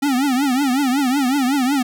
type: tone with vibrato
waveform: square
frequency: 267.5 Hz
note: C4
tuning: 38 cents sharp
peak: -16 dBFS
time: 0.02-1.83 s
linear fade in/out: 10 ms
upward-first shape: triangle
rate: 5.4 Hz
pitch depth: 180 cents each way
effects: none